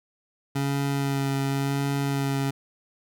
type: tone with vibrato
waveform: 25% pulse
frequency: 138.59 Hz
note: C#3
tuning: in tune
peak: -20 dBFS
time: 0.55-2.51 s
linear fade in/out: 10 ms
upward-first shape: sine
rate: 0.91 Hz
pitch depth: 17 cents each way
effects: none